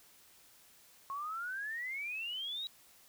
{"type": "exponential sweep", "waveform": "sine", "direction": "up", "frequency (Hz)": [1079, 3898], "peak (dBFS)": -37, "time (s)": [1.1, 2.67], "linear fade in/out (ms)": 0, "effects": ["white hiss -62 dBFS RMS until 3.08 s"]}